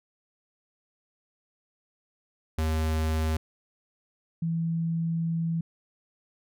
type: tone pair in turn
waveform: square / sine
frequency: 79 / 165.33 Hz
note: D#2 / E3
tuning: +27 / +5 cents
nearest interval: octave + minor second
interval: 1278 cents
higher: second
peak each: -25 dBFS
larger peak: neither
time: 2.58-3.37 / 4.42-5.61 s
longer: second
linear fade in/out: 5 ms
effects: none